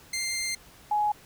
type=tone pair in turn; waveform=15% pulse / sine; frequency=2097 / 837.3 Hz; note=C7 / G#5; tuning=+3 / +14 cents; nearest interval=octave + major third; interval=1589 cents; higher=first; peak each=-22 dBFS; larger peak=neither; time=0.13-0.55 / 0.91-1.12 s; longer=first; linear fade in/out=5 ms; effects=pink hiss -53 dBFS RMS until 1.25 s